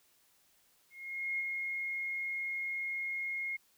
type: tone with ADSR envelope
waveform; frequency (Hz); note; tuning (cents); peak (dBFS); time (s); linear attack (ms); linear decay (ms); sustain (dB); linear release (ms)
sine; 2149; C7; +46; -31; 0.9-3.57; 490; 31; -3; 14
effects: white hiss -69 dBFS RMS until 3.77 s